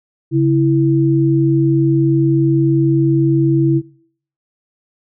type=tone pair together; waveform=sine; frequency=138.67 / 329.6 Hz; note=C#3 / E4; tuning=+1 / 0 cents; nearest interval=octave + minor third; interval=1499 cents; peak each=-13 dBFS; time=0.31-3.82 s; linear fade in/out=50 ms; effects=noise-tail reverb RT60 0.6 s tail -22 dB re dry